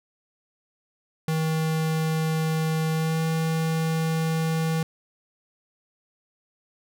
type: tone with pitch glide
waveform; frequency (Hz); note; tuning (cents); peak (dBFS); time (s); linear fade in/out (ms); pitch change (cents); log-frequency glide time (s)
square; 159.1 to 161.23; D#3 to E3; +39 to -38; -23; 1.28-4.83; 2; +23; 2.92-3.22
effects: none